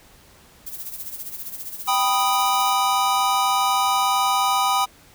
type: noise with tremolo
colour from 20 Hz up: violet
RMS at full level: -31 dBFS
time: 0.66-2.74 s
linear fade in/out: 10 ms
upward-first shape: sine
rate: 15 Hz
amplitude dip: 65%
type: chord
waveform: square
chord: G augmented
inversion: none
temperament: equal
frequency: 784 / 987.8 / 1244.5 Hz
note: G5 / B5 / D#6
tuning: 0 / 0 / 0 cents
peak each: -23 dBFS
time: 1.87-4.86 s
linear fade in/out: 20 ms
effects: pink hiss -51 dBFS RMS until 5.14 s